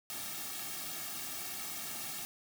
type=noise with comb filter; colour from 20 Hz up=white; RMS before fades=-41 dBFS; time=0.1-2.25 s; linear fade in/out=0 ms; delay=2 ms; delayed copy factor=-0.85; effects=none